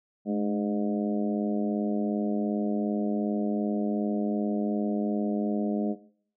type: harmonic tone with a mistuned harmonic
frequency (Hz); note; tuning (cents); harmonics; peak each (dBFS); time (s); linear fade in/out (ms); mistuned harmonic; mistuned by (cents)
102.7; G#2; -19; 2 / 3 / 4 / 5 / 6 / 7; -26 / -33 / -36 / -40 / -36 / -42; 0.25-5.96; 50; 2; +44
effects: noise-tail reverb RT60 0.6 s tail -18 dB re dry